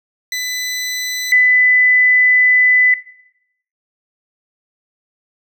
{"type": "tone pair in turn", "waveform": ["20% pulse", "sine"], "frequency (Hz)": [2000, 2000], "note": ["B6", "B6"], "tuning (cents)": [21, 21], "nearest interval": "unison", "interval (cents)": 0, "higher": "neither", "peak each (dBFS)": [-14, -7], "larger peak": "second", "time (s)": [[0.32, 1.32], [1.32, 2.94]], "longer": "second", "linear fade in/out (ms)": 2, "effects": ["noise-tail reverb RT60 0.8 s tail -18 dB re dry"]}